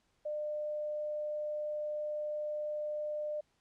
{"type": "tone", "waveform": "sine", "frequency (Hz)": 601, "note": "D5", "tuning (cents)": 40, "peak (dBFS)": -34, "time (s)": [0.25, 3.41], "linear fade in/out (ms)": 10, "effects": ["pink hiss -75 dBFS RMS until 3.6 s", "low-pass 8000 Hz 12 dB/octave"]}